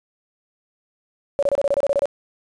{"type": "tone bursts", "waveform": "sine", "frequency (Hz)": 564, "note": "C#5", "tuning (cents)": 30, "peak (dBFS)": -15, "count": 11, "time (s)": [1.39, 2.056], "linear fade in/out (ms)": 0, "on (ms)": 36, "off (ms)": 27, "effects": ["resampled to 22050 Hz", "8-bit"]}